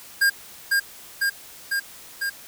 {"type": "tone with echo", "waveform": "square", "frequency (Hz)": 1611, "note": "G6", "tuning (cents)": 47, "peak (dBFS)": -16, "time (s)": [0.21, 0.3], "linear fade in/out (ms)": 10, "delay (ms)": 500, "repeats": 4, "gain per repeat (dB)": -2, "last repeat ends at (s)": 2.3, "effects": ["white hiss -44 dBFS RMS until 2.47 s"]}